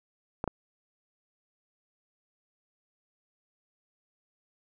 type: clicks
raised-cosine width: 1 ms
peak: -16 dBFS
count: 2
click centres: 0.441 / 0.477 s
effects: none